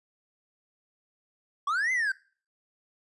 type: linear two-way sweep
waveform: triangle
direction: up then down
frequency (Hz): 1090 to 2093 to 1519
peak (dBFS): -23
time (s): 1.67-2.12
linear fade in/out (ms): 5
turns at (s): 1.92
effects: noise-tail reverb RT60 0.4 s tail -21 dB re dry + resampled to 24000 Hz